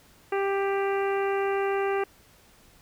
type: harmonic tone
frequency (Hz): 394.2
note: G4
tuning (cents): +10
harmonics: 1 / 2 / 3 / 4 / 5 / 6 / 7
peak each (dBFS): -25 / -31 / -35 / -37 / -39 / -41 / -42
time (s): 0.32-2.04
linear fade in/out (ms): 5
effects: pink hiss -57 dBFS RMS until 2.81 s